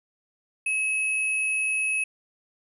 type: tone pair together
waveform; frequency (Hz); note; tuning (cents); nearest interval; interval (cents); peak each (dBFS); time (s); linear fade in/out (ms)
sine; 2572 / 10295; E7 / E9; -43 / -42; 2 octaves; 2401; -23 / -34; 0.66-2.04; 5
effects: none